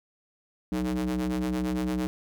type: ring-modulated tone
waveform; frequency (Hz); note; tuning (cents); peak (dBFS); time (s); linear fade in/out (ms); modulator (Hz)
square; 63.1; B1; +38; -24; 0.72-2.07; 0; 248
effects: none